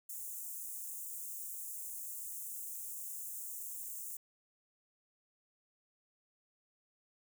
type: high-pass noise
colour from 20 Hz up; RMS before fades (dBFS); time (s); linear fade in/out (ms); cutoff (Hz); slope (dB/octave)
white; -44; 0.09-4.17; 5; 6800; 48
effects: none